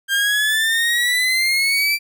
30% pulse exponential sweep, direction up, 1590 to 2349 Hz, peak -13 dBFS, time 0.08-1.99 s, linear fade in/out 50 ms, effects none

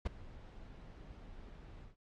brown noise with ADSR envelope, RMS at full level -30 dBFS, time 0.05-1.96 s, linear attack 16 ms, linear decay 10 ms, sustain -22 dB, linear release 130 ms, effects low-pass 5000 Hz 12 dB/octave + AAC 32 kbps

